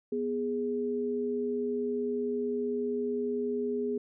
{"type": "tone pair together", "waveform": "sine", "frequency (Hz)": [246.2, 415.3], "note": ["B3", "G#4"], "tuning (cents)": [-5, 0], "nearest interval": "major sixth", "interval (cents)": 905, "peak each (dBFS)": [-33, -30], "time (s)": [0.12, 3.98], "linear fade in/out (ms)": 5, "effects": []}